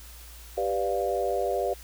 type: chord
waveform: sine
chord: G dominant seventh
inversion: none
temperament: equal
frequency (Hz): 392 / 493.9 / 587.3 / 698.5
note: G4 / B4 / D5 / F5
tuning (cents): 0 / 0 / 0 / 0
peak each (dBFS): -30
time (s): 0.57-1.74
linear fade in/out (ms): 10
effects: added 58 Hz sine -45 dBFS peak until 1.83 s + white hiss -49 dBFS RMS until 1.83 s